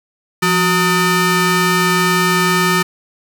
20% pulse ring-modulated tone, 542 Hz, C#5, 39 cents flat, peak -4 dBFS, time 0.42-2.83 s, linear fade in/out 10 ms, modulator 715 Hz, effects none

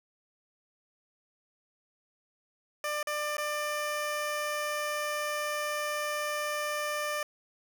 15% pulse tone with dropouts, 596 Hz, D5, 25 cents sharp, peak -24 dBFS, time 2.84-7.23 s, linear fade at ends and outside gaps 2 ms, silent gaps 3.029-3.071 / 3.369-3.381 s, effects none

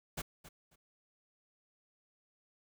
pink noise with echo, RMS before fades -39 dBFS, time 0.17-0.22 s, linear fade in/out 10 ms, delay 270 ms, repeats 2, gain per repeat -14 dB, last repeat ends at 0.76 s, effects none

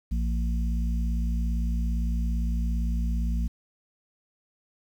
harmonic tone, 57.6 Hz, A#1, 20 cents flat, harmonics 1 / 3 / 4, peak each -24 / -34 / -36 dBFS, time 0.11-3.48 s, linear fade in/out 10 ms, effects 9-bit

